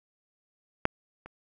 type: clicks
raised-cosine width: 0.5 ms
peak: -7 / -29 dBFS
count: 2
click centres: 0.854 / 1.26 s
effects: none